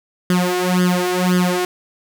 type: tone with flanger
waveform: sawtooth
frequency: 180.5 Hz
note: F#3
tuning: 43 cents flat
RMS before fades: -17 dBFS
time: 0.3-1.65 s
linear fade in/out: 2 ms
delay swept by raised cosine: 0.61 to 2.71 ms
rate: 1.9 Hz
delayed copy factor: +0.95
effects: none